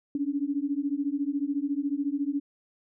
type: beating tone pair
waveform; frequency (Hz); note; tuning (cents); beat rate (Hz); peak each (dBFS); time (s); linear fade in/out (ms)
sine; 277.2 / 291.2; C#4 / D4; 0 / -15; 14; -29; 0.15-2.4; 2
effects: none